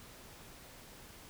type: silence
effects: pink hiss -54 dBFS RMS until 1.29 s